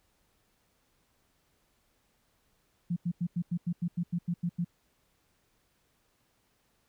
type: tone bursts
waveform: sine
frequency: 173.2 Hz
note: F3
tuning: 14 cents flat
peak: -27 dBFS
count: 12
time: 2.9-4.647 s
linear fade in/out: 10 ms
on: 64 ms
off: 89 ms
effects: pink hiss -72 dBFS RMS until 6.88 s